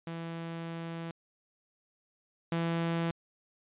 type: tone pair in turn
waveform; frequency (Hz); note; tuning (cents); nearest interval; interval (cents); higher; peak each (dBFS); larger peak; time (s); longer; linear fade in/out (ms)
sawtooth; 166.2 / 167.12; E3 / E3; +15 / +24; unison; 9; second; -33 / -25; second; 0.07-1.11 / 2.52-3.11; first; 2
effects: resampled to 8000 Hz